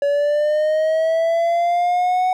triangle linear sweep, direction up, 566 to 744 Hz, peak -13 dBFS, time 0.02-2.33 s, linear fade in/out 2 ms, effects none

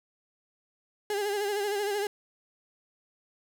35% pulse tone with vibrato, 408.4 Hz, G#4, 29 cents flat, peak -26 dBFS, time 1.1-2.07 s, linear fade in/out 2 ms, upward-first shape sine, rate 13 Hz, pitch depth 60 cents each way, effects none

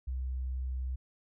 sine tone, 64.1 Hz, C2, 35 cents flat, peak -32 dBFS, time 0.07-0.96 s, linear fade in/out 10 ms, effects none

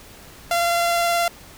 sawtooth tone with vibrato, 687 Hz, F5, 29 cents flat, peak -14 dBFS, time 0.51-1.28 s, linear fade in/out 2 ms, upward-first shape sine, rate 19 Hz, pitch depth 11 cents each way, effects pink hiss -44 dBFS RMS until 1.57 s

